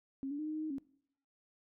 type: tone with pitch steps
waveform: sine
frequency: 270.8 / 287.8 / 306.2 / 308.7 / 310.4 / 312.3 / 274.2 Hz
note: C#4 / D4 / D#4 / D#4 / D#4 / D#4 / C#4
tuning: -40 / -35 / -28 / -14 / -4 / +7 / -19 cents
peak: -36 dBFS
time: 0.23-0.783 s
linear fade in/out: 0 ms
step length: 79 ms
effects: noise-tail reverb RT60 0.7 s tail -22 dB re dry